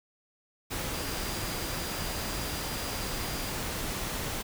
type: tone in noise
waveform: sine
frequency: 4822 Hz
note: D8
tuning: 45 cents sharp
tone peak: -44 dBFS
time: 0.93-3.52 s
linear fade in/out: 20 ms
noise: pink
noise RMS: -34 dBFS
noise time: 0.7-4.43 s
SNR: -13 dB
effects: none